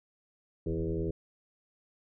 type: tone with frequency modulation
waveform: sine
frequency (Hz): 246.9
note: B3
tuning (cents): 0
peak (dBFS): -29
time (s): 0.66-1.11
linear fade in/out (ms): 5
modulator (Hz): 80.6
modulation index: 2.7
effects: none